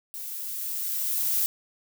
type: noise with level ramp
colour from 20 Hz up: violet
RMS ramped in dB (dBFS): -37 to -24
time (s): 0.14-1.46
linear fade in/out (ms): 0
effects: none